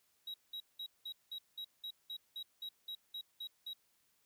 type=tone bursts; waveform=triangle; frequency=3842 Hz; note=B7; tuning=48 cents flat; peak=-40 dBFS; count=14; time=0.27-3.734 s; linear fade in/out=5 ms; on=71 ms; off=190 ms; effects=white hiss -75 dBFS RMS until 4.25 s